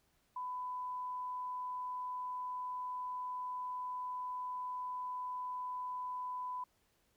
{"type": "tone", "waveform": "sine", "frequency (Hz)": 1000, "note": "B5", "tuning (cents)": 21, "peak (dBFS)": -38, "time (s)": [0.36, 6.64], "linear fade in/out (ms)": 5, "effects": ["pink hiss -75 dBFS RMS until 7.16 s"]}